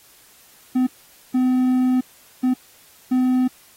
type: tone bursts at uneven times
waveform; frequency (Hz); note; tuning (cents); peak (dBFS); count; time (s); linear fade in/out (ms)
triangle; 254.4; C4; -48; -13; 4; 0.75-0.87 / 1.34-2.01 / 2.43-2.54 / 3.11-3.48; 10
effects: white hiss -51 dBFS RMS until 3.76 s + AAC 48 kbps